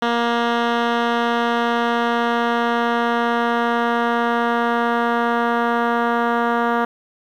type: tone with low-pass filter sweep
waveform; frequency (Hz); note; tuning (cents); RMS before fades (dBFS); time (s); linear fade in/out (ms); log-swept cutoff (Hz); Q
10% pulse; 235.5; A#3; +18; -19; 0.02-6.85; 5; 2900 to 1600; 1.2
effects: 8-bit